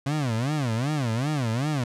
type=tone with vibrato; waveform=30% pulse; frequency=130.81 Hz; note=C3; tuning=in tune; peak=-21 dBFS; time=0.06-1.84 s; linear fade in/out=5 ms; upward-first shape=sine; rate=2.6 Hz; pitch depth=290 cents each way; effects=low-pass 9000 Hz 12 dB/octave